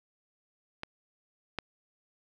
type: clicks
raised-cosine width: 0.3 ms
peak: -20 / -16 dBFS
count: 2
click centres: 0.834 / 1.587 s
effects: none